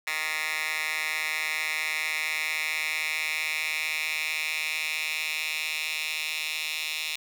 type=tone with high-pass filter sweep; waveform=10% pulse; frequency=155.56 Hz; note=D#3; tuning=in tune; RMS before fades=-30 dBFS; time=0.07-7.16 s; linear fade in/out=2 ms; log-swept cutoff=1800 to 2900 Hz; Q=3; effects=none